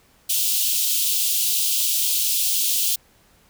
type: high-pass noise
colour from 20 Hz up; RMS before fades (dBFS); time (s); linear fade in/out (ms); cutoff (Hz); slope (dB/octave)
white; -21; 0.29-2.96; 10; 2800; 48
effects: pink hiss -57 dBFS RMS until 3.49 s